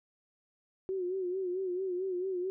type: tone with vibrato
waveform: sine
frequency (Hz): 369.5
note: F#4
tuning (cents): -2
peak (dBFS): -31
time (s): 0.89-2.5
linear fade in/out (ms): 0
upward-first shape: sine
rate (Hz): 4.5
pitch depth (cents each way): 75
effects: none